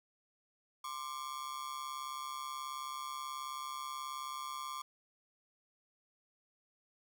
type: ring-modulated tone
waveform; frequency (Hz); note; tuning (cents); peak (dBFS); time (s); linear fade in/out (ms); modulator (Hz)
45% pulse; 1115; C#6; +10; -37; 0.84-4.82; 5; 69.3
effects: none